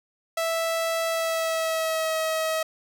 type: tone with pitch glide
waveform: sawtooth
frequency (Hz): 658 to 638.5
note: E5 to D#5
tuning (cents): -3 to +45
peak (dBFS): -20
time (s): 0.37-2.63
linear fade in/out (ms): 5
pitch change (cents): -52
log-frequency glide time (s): 1.09-2.15
effects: none